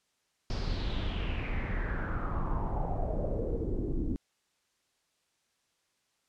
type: noise with low-pass filter sweep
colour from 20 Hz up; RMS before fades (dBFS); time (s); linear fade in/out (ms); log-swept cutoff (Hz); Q
brown; -32; 0.5-4.16; 0; 5200 to 280; 4.7
effects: white hiss -75 dBFS RMS until 6.28 s + low-pass 8000 Hz 12 dB/octave